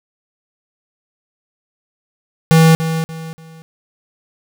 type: tone with echo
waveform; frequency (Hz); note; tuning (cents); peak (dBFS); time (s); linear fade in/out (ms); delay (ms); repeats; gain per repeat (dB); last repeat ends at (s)
square; 161.8; E3; -32; -7; 2.51-2.75; 0; 290; 3; -10; 3.62
effects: none